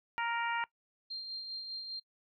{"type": "harmonic tone", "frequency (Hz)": 466.9, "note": "A#4", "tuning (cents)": 3, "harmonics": [2, 3, 4, 5, 6], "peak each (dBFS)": [-34, -38, -40, -42, -44], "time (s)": [0.18, 0.64], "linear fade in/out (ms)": 0}
{"type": "tone with tremolo", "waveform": "sine", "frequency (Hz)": 4185, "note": "C8", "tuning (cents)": 0, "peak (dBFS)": -37, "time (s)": [1.1, 2], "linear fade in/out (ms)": 10, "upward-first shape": "sine", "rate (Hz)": 5, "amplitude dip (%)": 40}
{"effects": ["noise-tail reverb RT60 0.1 s tail -21 dB re dry"]}